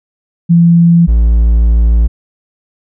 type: tone pair in turn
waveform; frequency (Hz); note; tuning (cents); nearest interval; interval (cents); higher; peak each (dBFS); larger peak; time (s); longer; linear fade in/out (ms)
sine / triangle; 169.8 / 56.66; F3 / A#1; -48 / -49; octave + perfect fifth; 1901; first; -3; neither; 0.49-1.07 / 1.07-2.08; second; 20
effects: none